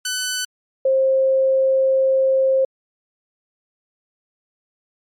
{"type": "tone pair in turn", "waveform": ["10% pulse", "sine"], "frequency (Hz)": [1501, 530.7], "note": ["F#6", "C5"], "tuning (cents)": [24, 24], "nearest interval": "octave + tritone", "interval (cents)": 1800, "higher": "first", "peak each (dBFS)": -13, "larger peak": "neither", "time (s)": [[0.05, 0.45], [0.85, 2.65]], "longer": "second", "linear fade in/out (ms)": 5, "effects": ["MP3 64 kbps"]}